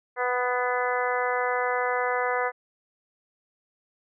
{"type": "harmonic tone with a mistuned harmonic", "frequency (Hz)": 247.9, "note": "B3", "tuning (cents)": 7, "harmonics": [2, 3, 4, 5, 6, 7, 8], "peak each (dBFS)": [-28, -30, -31, -32, -33, -33, -34], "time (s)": [0.16, 2.52], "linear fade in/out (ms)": 50, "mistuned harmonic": 8, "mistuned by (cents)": 30, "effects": []}